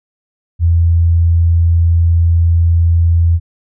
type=tone; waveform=sine; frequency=84.2 Hz; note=E2; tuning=37 cents sharp; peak=-7 dBFS; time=0.59-3.4 s; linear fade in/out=50 ms; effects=none